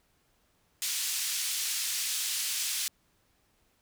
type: band-pass noise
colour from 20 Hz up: white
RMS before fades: -32 dBFS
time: 0.82-2.88 s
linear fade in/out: 0 ms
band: 2700 to 9400 Hz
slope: 12 dB/octave
effects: pink hiss -70 dBFS RMS until 3.81 s